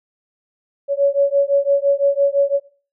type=beating tone pair; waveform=sine; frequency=558 / 563.9 Hz; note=C#5 / C#5; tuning=+11 / +30 cents; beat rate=5.9 Hz; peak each=-16 dBFS; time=0.88-2.6 s; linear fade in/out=50 ms; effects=noise-tail reverb RT60 0.4 s tail -17 dB re dry